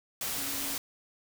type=tone in noise; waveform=sine; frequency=277.2 Hz; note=C#4; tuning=in tune; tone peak=-43 dBFS; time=0.38-0.75 s; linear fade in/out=2 ms; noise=white; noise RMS=-34 dBFS; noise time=0.21-0.78 s; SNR=-12 dB; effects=none